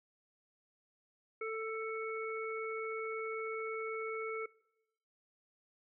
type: harmonic tone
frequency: 442.7 Hz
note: A4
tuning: 11 cents sharp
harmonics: 1 / 3 / 5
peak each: -38 / -43 / -43 dBFS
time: 1.41-4.46 s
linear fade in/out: 5 ms
effects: noise-tail reverb RT60 0.9 s tail -23 dB re dry